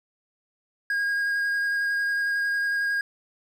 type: tone with vibrato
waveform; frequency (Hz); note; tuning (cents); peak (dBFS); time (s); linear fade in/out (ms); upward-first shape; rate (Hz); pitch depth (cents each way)
triangle; 1631; G#6; -32; -21; 0.9-3.01; 2; square; 11; 8
effects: none